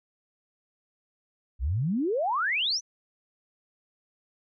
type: exponential sweep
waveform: sine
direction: up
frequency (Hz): 55.5 to 6280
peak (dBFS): -24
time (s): 1.59-2.81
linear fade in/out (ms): 50
effects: none